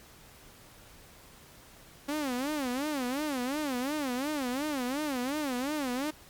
sawtooth tone with vibrato, 274 Hz, C#4, 20 cents flat, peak -26 dBFS, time 2.08-6.11 s, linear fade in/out 10 ms, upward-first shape sine, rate 2.8 Hz, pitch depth 200 cents each way, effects pink hiss -54 dBFS RMS until 6.29 s + MP3 96 kbps

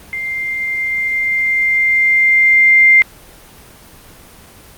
sine tone with level ramp, 2100 Hz, C7, 6 cents sharp, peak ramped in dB -19 to -4 dBFS, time 0.13-3.02 s, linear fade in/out 0 ms, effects pink hiss -40 dBFS RMS until 4.77 s + Opus 24 kbps

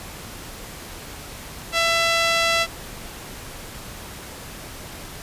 sawtooth tone with band-pass filter, 668 Hz, E5, 23 cents sharp, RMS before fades -20 dBFS, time 1.72-2.67 s, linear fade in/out 50 ms, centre 3100 Hz, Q 0.83, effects pink hiss -37 dBFS RMS until 5.22 s + resampled to 32000 Hz

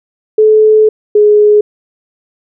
sine tone pair in turn, 431.9 / 418.9 Hz, A4 / G#4, -32 / +15 cents, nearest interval minor second, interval 53 cents, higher first, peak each -3 dBFS, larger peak neither, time 0.38-0.89 / 1.15-1.61 s, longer first, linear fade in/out 5 ms, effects none

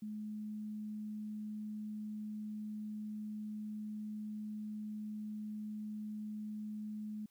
sine tone, 212.6 Hz, G#3, 41 cents sharp, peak -40 dBFS, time 0.02-7.26 s, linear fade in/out 5 ms, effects white hiss -75 dBFS RMS until 7.3 s

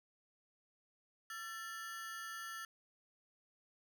40% pulse ring-modulated tone, 1556 Hz, G6, 13 cents flat, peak -40 dBFS, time 1.3-2.65 s, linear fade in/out 2 ms, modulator 205 Hz, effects none

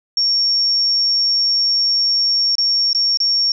sine tone with dropouts, 5510 Hz, F8, 24 cents flat, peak -13 dBFS, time 0.17-3.52 s, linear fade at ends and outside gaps 2 ms, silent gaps 2.554-2.582 / 2.931-2.948 / 3.173-3.202 s, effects none

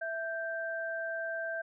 sine tone pair together, 659.3 / 1570 Hz, E5 / G6, 0 / +2 cents, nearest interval octave + minor third, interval 1502 cents, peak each -36 / -36 dBFS, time 0.01-1.62 s, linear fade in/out 10 ms, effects none

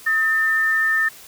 sine tone pair together, 1270 / 1796 Hz, D#6 / A6, +35 / +35 cents, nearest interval tritone, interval 600 cents, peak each -27 / -16 dBFS, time 0.06-1.09 s, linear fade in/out 10 ms, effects white hiss -43 dBFS RMS until 1.27 s

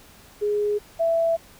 sine tone pair in turn, 415.3 / 663.5 Hz, G#4 / E5, 0 / +11 cents, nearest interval minor sixth, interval 811 cents, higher second, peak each -20 / -18 dBFS, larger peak second, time 0.41-0.79 / 0.99-1.37 s, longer neither, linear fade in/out 20 ms, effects pink hiss -50 dBFS RMS until 1.59 s

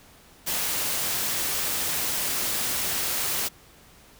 white noise, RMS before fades -27 dBFS, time 0.46-3.49 s, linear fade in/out 20 ms, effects pink hiss -53 dBFS RMS until 4.19 s

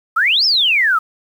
sine exponential two-way sweep, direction up then down, 1242 to 5450 to 1242 Hz, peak -11 dBFS, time 0.16-0.99 s, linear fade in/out 10 ms, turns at 0.45 s, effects 7-bit

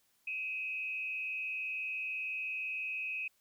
sine tone with frequency modulation, 2539 Hz, D#7, 34 cents sharp, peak -35 dBFS, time 0.27-3.28 s, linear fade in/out 5 ms, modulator 136 Hz, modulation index 0.62, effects white hiss -73 dBFS RMS until 3.4 s

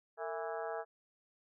harmonic tone with a mistuned harmonic, 164.81 Hz, E3, in tune, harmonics 3 / 4 / 5 / 6 / 7 / 8 / 9 / 10, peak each -42 / -41 / -44 / -51 / -52 / -48 / -54 / -50 dBFS, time 0.17-0.85 s, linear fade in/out 50 ms, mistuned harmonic 3, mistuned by -140 cents, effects none

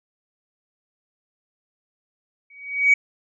sine tone with exponential growth, 2260 Hz, C#7, 33 cents sharp, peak -8 dBFS, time 2.5-2.94 s, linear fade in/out 5 ms, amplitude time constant 95 ms, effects tanh soft clip ceiling -6 dBFS

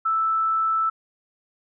sine tone, 1318.5 Hz, E6, in tune, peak -19 dBFS, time 0.05-0.9 s, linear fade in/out 10 ms, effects none

